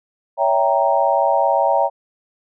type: chord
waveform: sine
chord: C# diminished seventh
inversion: none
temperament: equal with one note detuned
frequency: 561.8 / 659.3 / 784 / 932.3 Hz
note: C#5 / E5 / G5 / Bb5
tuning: +23 / 0 / 0 / 0 cents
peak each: -19 dBFS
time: 0.37-1.9 s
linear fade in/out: 50 ms
effects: none